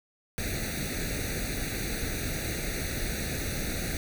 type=noise with comb filter; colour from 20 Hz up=pink; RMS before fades=-32 dBFS; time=0.38-3.97 s; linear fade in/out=0 ms; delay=0.48 ms; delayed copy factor=+1; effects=none